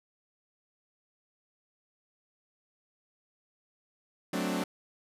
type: chord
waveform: sawtooth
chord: D dominant seventh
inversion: first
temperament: equal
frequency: 185 / 220 / 261.6 / 293.7 Hz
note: F#3 / A3 / C4 / D4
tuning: 0 / 0 / 0 / 0 cents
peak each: -30 / -32 / -32 / -31 dBFS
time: 4.33-4.64 s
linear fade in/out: 5 ms
effects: resampled to 32000 Hz